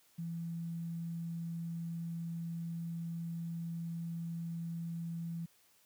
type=tone with quantisation; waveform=sine; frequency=167.5 Hz; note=E3; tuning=28 cents sharp; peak=-37 dBFS; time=0.18-5.46 s; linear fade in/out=10 ms; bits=11; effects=white hiss -68 dBFS RMS until 5.85 s + high-pass 60 Hz 12 dB/octave